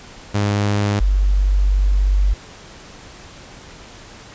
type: tone pair in turn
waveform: sawtooth / sine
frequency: 102.5 / 48.37 Hz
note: G#2 / G1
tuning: -22 / -22 cents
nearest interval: octave + minor second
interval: 1300 cents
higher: first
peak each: -12 / -12 dBFS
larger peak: neither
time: 0.34-1 / 1-2.34 s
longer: second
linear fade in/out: 10 ms
effects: pink hiss -40 dBFS RMS until 4.34 s + resampled to 16000 Hz